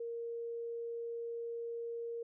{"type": "tone", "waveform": "sine", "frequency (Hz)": 466.2, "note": "A#4", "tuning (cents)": 0, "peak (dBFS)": -38, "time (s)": [0, 2.23], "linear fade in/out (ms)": 5, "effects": []}